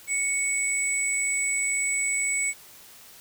sine tone pair together, 2222 / 7918 Hz, C#7 / B8, +4 / +3 cents, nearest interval octave + minor seventh, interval 2199 cents, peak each -26 dBFS, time 0.07-2.54 s, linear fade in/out 50 ms, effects white hiss -49 dBFS RMS until 3.2 s

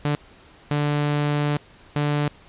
sawtooth tone bursts at uneven times, 146.83 Hz, D3, in tune, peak -16 dBFS, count 3, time 0.05-0.15 / 0.71-1.57 / 1.96-2.28 s, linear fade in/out 0 ms, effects pink hiss -50 dBFS RMS until 2.48 s + resampled to 8000 Hz

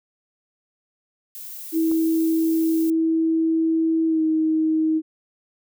violet noise, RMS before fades -36 dBFS, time 1.35-2.9 s, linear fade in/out 0 ms
sine tone with pitch glide, 324.1 to 316 Hz, E4 to D#4, -29 to +27 cents, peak -17 dBFS, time 1.72-5.02 s, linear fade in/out 50 ms, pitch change -44 cents, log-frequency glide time 4.07-4.22 s
click, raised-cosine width 1 ms, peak -26 dBFS, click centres 1.915 s
effects none

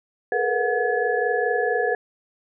sine tone cluster, 425.8 / 466.9 / 491.2 / 728 / 1704 Hz, G#4 / A#4 / B4 / F#5 / G#6, +43 / +3 / -9 / -28 / +44 cents, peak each -26 dBFS, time 0.32-1.95 s, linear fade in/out 2 ms, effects none

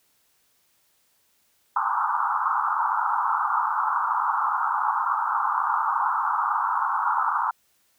pink band-pass noise, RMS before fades -24 dBFS, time 1.76-7.51 s, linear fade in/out 5 ms, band 830 to 1400 Hz, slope 96 dB/octave, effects white hiss -66 dBFS RMS until 7.98 s

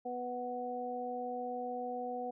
harmonic tone, 246.9 Hz, B3, in tune, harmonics 1 / 2 / 3, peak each -44 / -40 / -39 dBFS, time 0.05-2.31 s, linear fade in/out 10 ms, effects none

